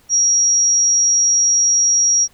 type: tone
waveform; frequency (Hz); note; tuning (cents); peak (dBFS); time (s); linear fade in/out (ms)
sine; 5670; F8; +25; -11; 0.09-2.28; 50
effects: pink hiss -53 dBFS RMS until 2.33 s

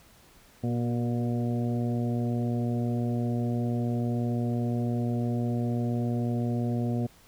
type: harmonic tone with a mistuned harmonic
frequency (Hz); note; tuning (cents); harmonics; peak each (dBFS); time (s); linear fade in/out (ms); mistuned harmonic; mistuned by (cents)
119.5; A#2; +43; 1 / 2 / 3 / 4 / 5 / 6; -28 / -29 / -38 / -40 / -41 / -42; 0.63-7.07; 10; 3; +28
effects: pink hiss -57 dBFS RMS until 7.27 s

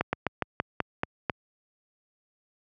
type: slowing click train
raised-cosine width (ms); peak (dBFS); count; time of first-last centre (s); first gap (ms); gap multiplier
0.5; -10; 8; 0.01-1.298; 120; 1.14
effects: high-pass 80 Hz 12 dB/octave

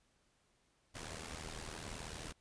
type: noise with amplitude modulation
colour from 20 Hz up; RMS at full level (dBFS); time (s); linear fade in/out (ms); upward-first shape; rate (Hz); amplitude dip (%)
pink; -43; 0.94-2.33; 20; sine; 79.1; 75
effects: pink hiss -75 dBFS RMS until 2.4 s + resampled to 22050 Hz

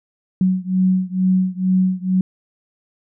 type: beating tone pair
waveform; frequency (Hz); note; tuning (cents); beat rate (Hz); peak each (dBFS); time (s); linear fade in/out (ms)
sine; 185 / 187.2; F#3 / F#3; 0 / +20; 2.2; -17 / -18; 0.41-2.21; 2
effects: none

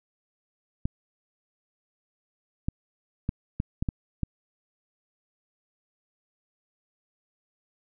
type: clicks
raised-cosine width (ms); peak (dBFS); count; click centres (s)
5; -14; 7; 0.855 / 2.685 / 3.291 / 3.601 / 3.825 / 3.888 / 4.233
effects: none

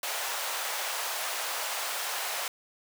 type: high-pass noise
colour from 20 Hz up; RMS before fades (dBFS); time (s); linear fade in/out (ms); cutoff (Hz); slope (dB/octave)
pink; -33; 0.03-2.48; 2; 630; 24
effects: none

